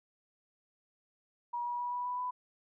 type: tone with pitch steps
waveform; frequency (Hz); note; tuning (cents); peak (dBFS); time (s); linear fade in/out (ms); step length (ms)
sine; 959 / 966.2 / 973.5 / 980.8 / 988.2 / 995.7; A#5 / B5 / B5 / B5 / B5 / B5; +49 / -38 / -25 / -12 / +1 / +14; -33; 1.53-2.31; 10; 130
effects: none